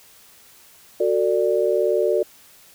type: chord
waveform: sine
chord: D major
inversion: first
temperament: equal with one note detuned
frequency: 370 / 450.5 / 587.3 Hz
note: F#4 / A4 / D5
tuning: 0 / +41 / 0 cents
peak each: -21 dBFS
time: 1-2.23 s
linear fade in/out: 5 ms
effects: white hiss -50 dBFS RMS until 2.74 s